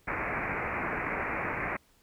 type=low-pass noise; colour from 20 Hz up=white; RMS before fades=-33 dBFS; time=0.07-1.77 s; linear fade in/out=10 ms; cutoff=2400 Hz; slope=96 dB/octave; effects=pink hiss -65 dBFS RMS until 2.02 s